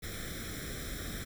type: noise with comb filter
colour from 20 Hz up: pink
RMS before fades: -40 dBFS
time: 0.02-1.25 s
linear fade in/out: 20 ms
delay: 0.54 ms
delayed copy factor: +0.95
effects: none